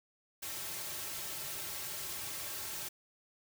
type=noise with comb filter; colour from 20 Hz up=white; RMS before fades=-41 dBFS; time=0.42-2.89 s; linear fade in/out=10 ms; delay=4.1 ms; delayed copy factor=-0.95; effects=none